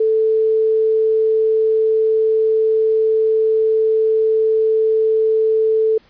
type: tone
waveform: sine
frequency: 440 Hz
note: A4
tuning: in tune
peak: -12 dBFS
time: 0-5.98 s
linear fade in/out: 5 ms
effects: pink hiss -53 dBFS RMS until 6.09 s + resampled to 11025 Hz